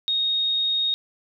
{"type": "tone", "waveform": "sine", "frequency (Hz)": 3729, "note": "A#7", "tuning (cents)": 0, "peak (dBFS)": -20, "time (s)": [0.08, 0.94], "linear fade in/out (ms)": 0, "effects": []}